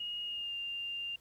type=tone with pitch glide; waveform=sine; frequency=2870 to 2796 Hz; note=F7 to F7; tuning=+47 to +1 cents; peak=-36 dBFS; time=0-1.16 s; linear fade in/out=5 ms; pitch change=-46 cents; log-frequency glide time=0.23-0.56 s; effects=pink hiss -66 dBFS RMS until 1.2 s